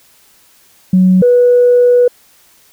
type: tone pair in turn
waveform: sine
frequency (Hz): 185 / 489.6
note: F#3 / B4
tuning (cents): 0 / -15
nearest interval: octave + perfect fourth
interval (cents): 1685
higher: second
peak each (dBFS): -4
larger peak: neither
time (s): 0.93-1.22 / 1.22-2.08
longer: second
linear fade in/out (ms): 5
effects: tanh soft clip ceiling 0 dBFS + white hiss -48 dBFS RMS until 2.72 s